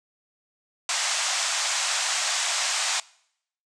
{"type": "band-pass noise", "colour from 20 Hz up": "white", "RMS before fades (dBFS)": -26, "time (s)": [0.89, 3], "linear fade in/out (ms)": 2, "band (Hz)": [630, 8200], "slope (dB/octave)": 48, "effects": ["noise-tail reverb RT60 0.7 s tail -23 dB re dry"]}